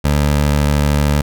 20% pulse tone, 73 Hz, D2, 10 cents flat, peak -7 dBFS, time 0.04-1.22 s, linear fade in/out 10 ms, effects none

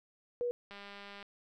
sine tone, 484.4 Hz, B4, 34 cents flat, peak -31 dBFS, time 0.41-0.51 s, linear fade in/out 0 ms
click train, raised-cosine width 0.3 ms, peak -33 dBFS, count 105, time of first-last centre 0.71-1.227 s, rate 201 Hz
effects none

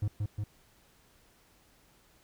triangle tone with echo, 103.83 Hz, G#2, in tune, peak -25 dBFS, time 0.02-0.08 s, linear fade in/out 5 ms, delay 180 ms, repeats 2, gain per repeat -2 dB, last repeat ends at 0.44 s, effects pink hiss -64 dBFS RMS until 2.23 s

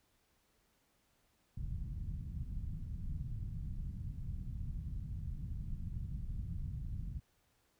pink low-pass noise, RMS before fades -41 dBFS, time 1.57-7.2 s, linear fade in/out 5 ms, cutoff 160 Hz, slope 24 dB/octave, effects pink hiss -75 dBFS RMS until 7.79 s

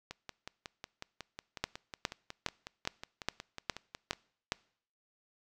two click trains, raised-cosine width 0.2 ms, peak -24 / -13 dBFS, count 23 / 8, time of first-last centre 0.11-4.132 / 1.64-4.521 s, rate 5.47 / 2.43 Hz, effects noise-tail reverb RT60 0.6 s tail -24 dB re dry

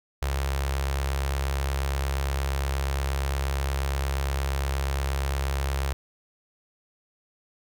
sawtooth tone with notch filter, 68.5 Hz, C#2, 20 cents flat, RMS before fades -27 dBFS, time 0.22-5.93 s, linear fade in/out 0 ms, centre 230 Hz, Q 0.52, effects none

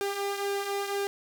sawtooth tone with flanger, 400 Hz, G4, 35 cents sharp, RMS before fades -31 dBFS, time 0.01-1.07 s, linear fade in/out 0 ms, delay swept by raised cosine 1.5 to 3.2 ms, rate 2 Hz, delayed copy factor -0.5, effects none

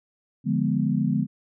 sine chord, D diminished seventh, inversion none, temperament equal, 146.83 / 174.61 / 207.7 / 246.9 Hz, D3 / F3 / Ab3 / Cb4, 0 / 0 / 0 / 0 cents, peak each -26 / -27 / -25 / -26 dBFS, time 0.44-1.27 s, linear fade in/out 50 ms, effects none

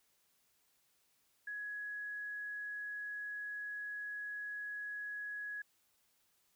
sine tone, 1675 Hz, G#6, 14 cents sharp, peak -40 dBFS, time 1.47-5.62 s, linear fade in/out 5 ms, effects white hiss -75 dBFS RMS until 6.55 s

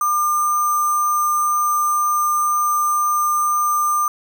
sine tone with sample-and-hold, 1199 Hz, D6, 36 cents sharp, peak -15 dBFS, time 0.01-4.08 s, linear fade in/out 2 ms, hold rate 7350 Hz, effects none

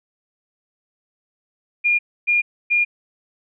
sine tone bursts, 2418 Hz, D7, 50 cents sharp, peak -14 dBFS, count 3, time 1.84-2.85 s, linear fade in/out 20 ms, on 150 ms, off 280 ms, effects none

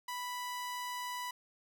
sawtooth tone, 987.8 Hz, B5, in tune, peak -34 dBFS, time 0.08-1.31 s, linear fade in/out 5 ms, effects none

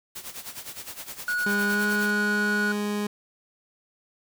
white noise with tremolo, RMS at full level -36 dBFS, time 0.15-2.11 s, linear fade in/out 10 ms, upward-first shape sine, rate 9.7 Hz, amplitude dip 75%
triangle tone, 1459 Hz, F#6, 25 cents flat, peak -22 dBFS, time 1.28-2.72 s, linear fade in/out 2 ms
30% pulse tone with pitch glide, 203.4 to 207.1 Hz, G#3 to G#3, -36 to -5 cents, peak -23 dBFS, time 1.46-3.07 s, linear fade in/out 5 ms, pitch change +31 cents, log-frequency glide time 1.68-1.83 s
effects none

